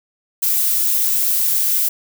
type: noise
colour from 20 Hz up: violet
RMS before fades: -17 dBFS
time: 0.42-1.89 s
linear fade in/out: 10 ms
effects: none